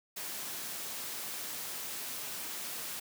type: high-pass noise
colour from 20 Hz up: white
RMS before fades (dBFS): -40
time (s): 0.16-3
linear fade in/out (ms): 10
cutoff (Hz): 130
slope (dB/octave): 12
effects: none